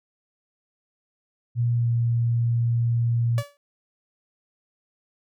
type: tone with pitch glide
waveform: sine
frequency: 119.1 to 117.66 Hz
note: A#2 to A#2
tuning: +38 to +17 cents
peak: -19 dBFS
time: 1.55-3.43 s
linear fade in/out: 50 ms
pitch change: -21 cents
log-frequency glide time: 1.75-1.88 s
type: tone with exponential decay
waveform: sawtooth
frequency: 574 Hz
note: D5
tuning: 40 cents flat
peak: -23 dBFS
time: 3.38-3.57 s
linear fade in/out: 1 ms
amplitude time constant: 41 ms
effects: none